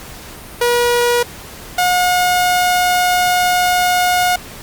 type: tone pair in turn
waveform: sawtooth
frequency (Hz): 481.3 / 721.1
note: B4 / F#5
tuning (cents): -45 / -45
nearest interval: perfect fifth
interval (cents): 700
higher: second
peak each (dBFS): -8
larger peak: neither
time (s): 0.61-1.23 / 1.78-4.36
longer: second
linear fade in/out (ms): 5
effects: pink hiss -34 dBFS RMS until 4.62 s + Opus 48 kbps